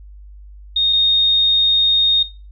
sine tone pair in turn, 3700 / 3700 Hz, A#7 / A#7, -14 / -14 cents, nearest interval unison, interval 0 cents, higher neither, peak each -13 / -12 dBFS, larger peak second, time 0.76-0.93 / 0.93-2.23 s, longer second, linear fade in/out 5 ms, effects noise-tail reverb RT60 0.3 s tail -17 dB re dry + added 50 Hz sine -36 dBFS peak until 2.51 s

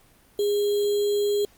sine tone with sample-and-hold, 410.7 Hz, G#4, 19 cents flat, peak -20 dBFS, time 0.39-1.45 s, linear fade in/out 2 ms, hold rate 3675 Hz, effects pink hiss -57 dBFS RMS until 1.57 s + Opus 32 kbps

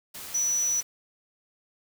sine tone in noise, 5920 Hz, F#8, in tune, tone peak -23 dBFS, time 0.34-0.81 s, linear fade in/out 10 ms, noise white, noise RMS -40 dBFS, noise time 0.14-0.83 s, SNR +14 dB, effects none

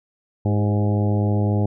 harmonic tone with a mistuned harmonic, 103.83 Hz, G#2, in tune, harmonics 1 / 2 / 3 / 4 / 5 / 6 / 7 / 8, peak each -18 / -24 / -28 / -30 / -32 / -34 / -35 / -36 dBFS, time 0.45-1.66 s, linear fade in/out 5 ms, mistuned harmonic 4, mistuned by -39 cents, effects none

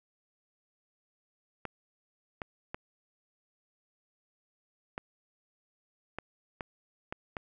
clicks, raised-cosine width 0.5 ms, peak -21 dBFS, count 8, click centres 1.653 / 2.418 / 2.745 / 4.979 / 6.186 / 6.608 / 7.125 / 7.368 s, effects none

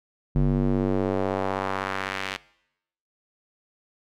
square tone with band-pass filter sweep, 48 Hz, G1, 36 cents flat, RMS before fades -25 dBFS, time 0.35-2.37 s, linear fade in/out 10 ms, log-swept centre 160 to 2700 Hz, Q 1.2, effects noise-tail reverb RT60 0.8 s tail -21 dB re dry

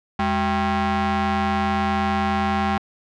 sawtooth ring-modulated tone, 290.2 Hz, D4, 21 cents flat, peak -12 dBFS, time 0.19-2.78 s, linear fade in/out 5 ms, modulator 496 Hz, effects low-pass 3000 Hz 12 dB/octave

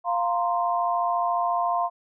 sine chord, F suspended fourth, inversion none, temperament equal, 698.5 / 932.3 / 1046.5 Hz, F5 / Bb5 / C6, 0 / 0 / 0 cents, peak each -24 / -29 / -26 dBFS, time 0.04-1.9 s, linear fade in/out 50 ms, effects none

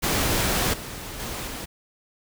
pink noise with level steps, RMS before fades -23 / -36 / -32 / -34 dBFS, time 0.02-1.66 s, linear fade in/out 20 ms, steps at 0.73 / 1.19 / 1.47 s, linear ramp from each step 10 ms, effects none

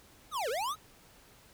square linear two-way sweep, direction down then up, 1324 to 415.3 to 1324 Hz, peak -32 dBFS, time 0.31-0.76 s, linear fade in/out 50 ms, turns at 0.49 s, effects pink hiss -59 dBFS RMS until 1.53 s

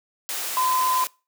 sine tone in noise, 1020 Hz, C6, 44 cents flat, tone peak -19 dBFS, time 0.57-1.04 s, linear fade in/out 0 ms, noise white, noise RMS -29 dBFS, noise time 0.29-1.07 s, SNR +7 dB, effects noise-tail reverb RT60 0.3 s tail -24 dB re dry + high-pass 400 Hz 12 dB/octave

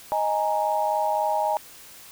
sine chord, D# suspended fourth, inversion none, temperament just, 622.3 / 829.7 / 933.4 Hz, D#5 / G#5 / A#5, 0 / -2 / +2 cents, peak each -26 / -24 / -27 dBFS, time 0.12-1.57 s, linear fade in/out 0 ms, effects white hiss -46 dBFS RMS until 2.11 s

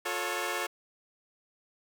10% pulse chord, F augmented, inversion none, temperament equal with one note detuned, 355.1 / 440 / 554.4 Hz, F4 / A4 / C#5, +29 / 0 / 0 cents, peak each -27 dBFS, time 0.05-0.67 s, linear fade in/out 10 ms, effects none

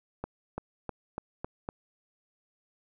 accelerating click train, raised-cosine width 1 ms, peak -20 dBFS, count 6, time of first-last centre 0.24-1.689 s, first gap 340 ms, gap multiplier 0.92, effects none

